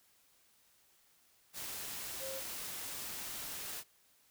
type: tone in noise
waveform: sine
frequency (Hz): 535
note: C5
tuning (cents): +38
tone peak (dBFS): -42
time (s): 2.19-2.42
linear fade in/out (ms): 50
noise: white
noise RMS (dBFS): -43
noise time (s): 1.53-3.84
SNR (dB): -2
effects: white hiss -69 dBFS RMS until 4.3 s